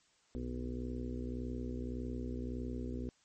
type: harmonic tone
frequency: 61.74 Hz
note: B1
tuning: in tune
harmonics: 1 / 2 / 4 / 5 / 6 / 7 / 8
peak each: -41 / -46 / -41 / -50 / -48 / -50 / -52 dBFS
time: 0.35-3.09 s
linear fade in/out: 0 ms
effects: white hiss -70 dBFS RMS until 3.24 s + MP3 32 kbps